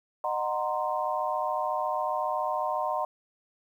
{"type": "chord", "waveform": "sine", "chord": "C half-diminished seventh", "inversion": "first", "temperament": "equal with one note detuned", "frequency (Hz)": [612.3, 740, 932.3, 1046.5], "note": ["Eb5", "Gb5", "Bb5", "C6"], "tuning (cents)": [-28, 0, 0, 0], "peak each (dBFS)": -32, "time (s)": [0.24, 3.05], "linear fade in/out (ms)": 2, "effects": ["10-bit"]}